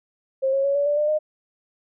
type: tone with pitch steps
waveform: sine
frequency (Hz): 533 / 545.5 / 558.2 / 571.3 / 584.6 / 598.3 / 612.3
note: C5 / C#5 / C#5 / D5 / D5 / D5 / D#5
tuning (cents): +32 / -28 / +12 / -48 / -8 / +32 / -28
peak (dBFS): -18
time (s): 0.42-1.19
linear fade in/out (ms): 20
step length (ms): 110
effects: none